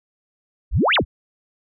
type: exponential two-way sweep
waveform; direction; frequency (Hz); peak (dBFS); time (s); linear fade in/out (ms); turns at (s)
sine; up then down; 35 to 3951 to 35; -14; 0.71-1.05; 50; 0.95
effects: none